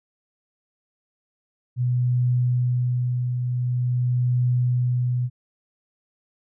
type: tone with tremolo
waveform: sine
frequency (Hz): 123.9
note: B2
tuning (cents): +6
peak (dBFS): -17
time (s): 1.76-5.3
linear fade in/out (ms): 50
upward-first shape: triangle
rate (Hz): 0.46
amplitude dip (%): 45
effects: none